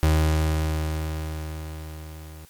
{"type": "tone with level ramp", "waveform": "35% pulse", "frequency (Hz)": 78.2, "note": "D#2", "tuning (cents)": 9, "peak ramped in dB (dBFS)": [-14, -38], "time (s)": [0.03, 2.45], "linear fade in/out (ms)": 0, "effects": ["white hiss -53 dBFS RMS until 2.49 s", "MP3 96 kbps"]}